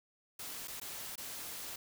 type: noise with dropouts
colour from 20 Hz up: white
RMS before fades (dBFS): -44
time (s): 0.39-1.76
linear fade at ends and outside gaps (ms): 5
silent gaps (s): 0.675-0.68 / 0.8-0.814 / 1.157-1.178
effects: none